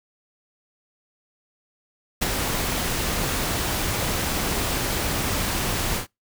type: noise with ADSR envelope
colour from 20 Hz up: pink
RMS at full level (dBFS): -20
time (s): 2.21-6.07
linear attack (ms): 15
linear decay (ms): 21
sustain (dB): -5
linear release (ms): 110
effects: noise-tail reverb RT60 0.2 s tail -26 dB re dry